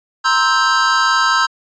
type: chord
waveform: square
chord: C dominant seventh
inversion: third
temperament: just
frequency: 941.9 / 1046.5 / 1308.1 / 1569.8 Hz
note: Bb5 / C6 / E6 / G6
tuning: +18 / 0 / -14 / +2 cents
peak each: -22 / -19 / -17 / -17 dBFS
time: 0.24-1.47 s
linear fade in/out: 20 ms
effects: resampled to 16000 Hz